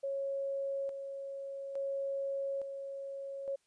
sine tone with tremolo, 550 Hz, C#5, 14 cents flat, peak -33 dBFS, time 0.03-3.56 s, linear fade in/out 10 ms, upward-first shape square, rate 0.58 Hz, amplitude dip 50%, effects white hiss -75 dBFS RMS until 3.66 s + resampled to 22050 Hz

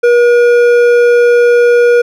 triangle tone with hard clipping, 480 Hz, B4, 49 cents flat, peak -6 dBFS, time 0.03-2.02 s, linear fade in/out 10 ms, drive 12 dB, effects none

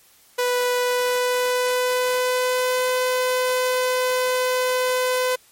sawtooth tone with pitch glide, 493.9 to 506.6 Hz, B4 to B4, 0 to +44 cents, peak -15 dBFS, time 0.38-5.36 s, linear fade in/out 10 ms, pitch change +44 cents, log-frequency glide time 0.78-2.87 s, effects white hiss -54 dBFS RMS until 5.51 s + MP3 64 kbps

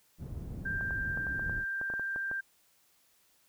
white low-pass noise, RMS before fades -40 dBFS, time 0.18-1.65 s, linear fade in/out 50 ms, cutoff 130 Hz, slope 12 dB/octave
sine tone, 1582 Hz, G6, 15 cents sharp, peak -32 dBFS, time 0.65-2.41 s, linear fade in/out 10 ms
clicks, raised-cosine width 1 ms, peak -29 dBFS, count 12, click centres 0.81 / 0.908 / 1.174 / 1.268 / 1.395 / 1.496 / 1.814 / 1.901 / 1.938 / 1.996 / 2.161 / 2.314 s
effects white hiss -68 dBFS RMS until 3.48 s

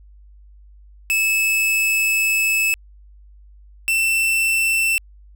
45% pulse tone pair in turn, 2607 / 2676 Hz, E7 / E7, -20 / +25 cents, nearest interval unison, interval 45 cents, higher second, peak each -16 dBFS, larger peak neither, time 1.1-2.74 / 3.88-4.98 s, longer first, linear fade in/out 0 ms, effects added 50 Hz sine -43 dBFS peak until 5.35 s

